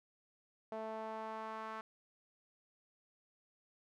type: tone with band-pass filter sweep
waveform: sawtooth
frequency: 220 Hz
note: A3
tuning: in tune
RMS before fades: -44 dBFS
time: 0.72-1.81 s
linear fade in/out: 2 ms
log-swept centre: 680 to 1200 Hz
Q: 2.3
effects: none